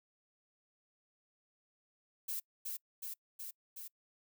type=noise with echo; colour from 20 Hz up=violet; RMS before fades=-39 dBFS; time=2.28-2.4 s; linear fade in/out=10 ms; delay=370 ms; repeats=4; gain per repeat=-2 dB; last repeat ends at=3.88 s; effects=noise-tail reverb RT60 0.1 s tail -25 dB re dry

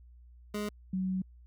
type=tone pair in turn; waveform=25% pulse / sine; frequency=208.3 / 187.14 Hz; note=G#3 / F#3; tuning=+5 / +20 cents; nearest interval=major second; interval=185 cents; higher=first; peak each=-29 / -29 dBFS; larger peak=neither; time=0.54-0.69 / 0.93-1.22 s; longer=second; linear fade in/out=5 ms; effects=added 60 Hz sine -52 dBFS peak until 1.46 s

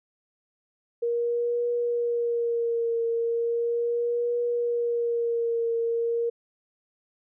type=tone with vibrato; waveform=sine; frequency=470.5 Hz; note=A#4; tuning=16 cents sharp; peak=-23 dBFS; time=1.02-6.3 s; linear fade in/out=10 ms; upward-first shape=triangle; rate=0.37 Hz; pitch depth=34 cents each way; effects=none

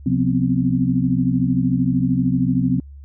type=tone cluster; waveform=sine; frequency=132.3 / 180 / 249.4 / 262.5 Hz; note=C3 / F#3 / B3 / C4; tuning=+20 / -47 / +17 / +6 cents; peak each=-21 dBFS; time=0.06-2.8 s; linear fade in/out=5 ms; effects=added 70 Hz sine -36 dBFS peak until 3.04 s

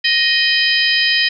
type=harmonic tone with a mistuned harmonic; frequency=622.3 Hz; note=D#5; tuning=in tune; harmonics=3 / 4 / 5 / 6 / 7 / 8; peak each=-17 / -20 / -18 / -22 / -28 / -18 dBFS; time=0.04-1.29 s; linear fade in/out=10 ms; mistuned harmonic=6; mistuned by=+100 cents; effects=none

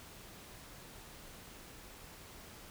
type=silence; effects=pink hiss -53 dBFS RMS until 2.7 s

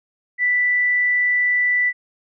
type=tone; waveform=sine; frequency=1976 Hz; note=B6; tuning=in tune; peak=-15 dBFS; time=0.38-1.93 s; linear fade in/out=50 ms; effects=none

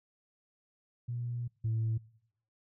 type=tone pair in turn; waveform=sine; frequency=120.2 / 111.87 Hz; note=B2 / A2; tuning=-46 / +29 cents; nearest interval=minor second; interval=125 cents; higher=first; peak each=-33 / -27 dBFS; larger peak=second; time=1.08-1.48 / 1.64-1.98 s; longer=first; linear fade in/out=10 ms; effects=noise-tail reverb RT60 0.8 s tail -25 dB re dry + tanh soft clip ceiling -26 dBFS

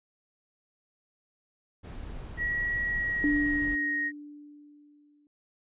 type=noise; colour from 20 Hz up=brown; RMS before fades=-39 dBFS; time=1.83-3.76 s; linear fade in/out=20 ms
type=tone with pitch glide; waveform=sine; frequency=1916 to 1872.2 Hz; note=A#6 to A#6; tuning=+47 to +7 cents; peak=-27 dBFS; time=2.37-4.12 s; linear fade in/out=50 ms; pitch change=-40 cents; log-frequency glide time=2.79-3.95 s
type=tone with exponential decay; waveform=sine; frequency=293.7 Hz; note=D4; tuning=in tune; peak=-22 dBFS; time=3.24-5.27 s; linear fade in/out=1 ms; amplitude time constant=440 ms
effects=resampled to 8000 Hz

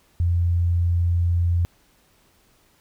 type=tone; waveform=sine; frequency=86.4 Hz; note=F2; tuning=18 cents flat; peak=-17 dBFS; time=0.2-1.65 s; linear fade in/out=0 ms; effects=pink hiss -60 dBFS RMS until 2.8 s

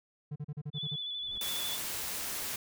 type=tone bursts; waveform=triangle; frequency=148 Hz; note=D3; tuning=14 cents sharp; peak=-33 dBFS; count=8; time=0.31-0.961 s; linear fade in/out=10 ms; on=49 ms; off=37 ms
type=tone with vibrato; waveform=sine; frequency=3455 Hz; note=A7; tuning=32 cents flat; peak=-35 dBFS; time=0.73-1.79 s; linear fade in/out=50 ms; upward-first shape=square; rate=12 Hz; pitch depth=22 cents each way
type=noise with exponential growth; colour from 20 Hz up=brown; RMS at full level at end=-43 dBFS; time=1.11-1.38 s; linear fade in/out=5 ms; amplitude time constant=57 ms
type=noise; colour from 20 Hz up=white; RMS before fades=-37 dBFS; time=1.41-2.56 s; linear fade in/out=2 ms
effects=none

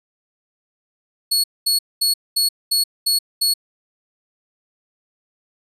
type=tone bursts; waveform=sawtooth; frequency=4367 Hz; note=C#8; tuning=27 cents flat; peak=-12 dBFS; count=7; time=1.31-3.54 s; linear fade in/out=10 ms; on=130 ms; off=220 ms; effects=resampled to 32000 Hz

